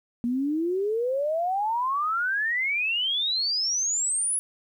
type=exponential sweep; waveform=sine; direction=up; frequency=233.1 to 10540 Hz; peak=-23 dBFS; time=0.24-4.39 s; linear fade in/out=0 ms; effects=10-bit